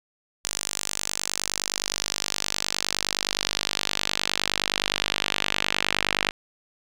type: tone with band-pass filter sweep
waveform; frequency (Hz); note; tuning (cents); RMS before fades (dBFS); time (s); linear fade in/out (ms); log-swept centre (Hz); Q
sawtooth; 49.67; G1; +24; -28; 0.44-6.31; 10; 7500 to 2700; 1.5
effects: none